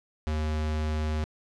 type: tone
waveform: square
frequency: 77.1 Hz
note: D#2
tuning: 15 cents flat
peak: -27 dBFS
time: 0.27-1.24 s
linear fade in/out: 0 ms
effects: low-pass 6000 Hz 12 dB/octave